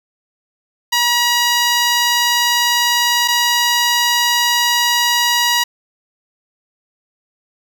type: tone pair in turn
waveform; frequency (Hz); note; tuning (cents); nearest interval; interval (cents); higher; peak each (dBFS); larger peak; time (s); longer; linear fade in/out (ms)
10% pulse; 960 / 960; B5 / B5; -49 / -49; unison; 0; neither; -4; neither; 0.92-3.28 / 3.28-5.64; neither; 10
effects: none